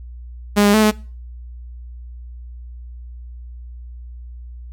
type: tone with pitch steps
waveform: sawtooth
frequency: 205.5 / 204 / 216.8 / 213.4 Hz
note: G#3 / G#3 / A3 / G#3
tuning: -18 / -31 / -25 / +47 cents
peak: -7 dBFS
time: 0.56-0.916 s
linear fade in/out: 20 ms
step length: 89 ms
effects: noise-tail reverb RT60 0.4 s tail -23 dB re dry + added 60 Hz sine -32 dBFS peak until 4.72 s